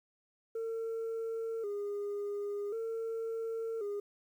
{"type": "tone with vibrato", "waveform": "sine", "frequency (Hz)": 430, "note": "A4", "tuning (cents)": -40, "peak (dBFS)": -32, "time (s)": [0.55, 4], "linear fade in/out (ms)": 5, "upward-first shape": "square", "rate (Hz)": 0.46, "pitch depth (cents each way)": 90, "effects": ["tanh soft clip ceiling -33 dBFS", "11-bit"]}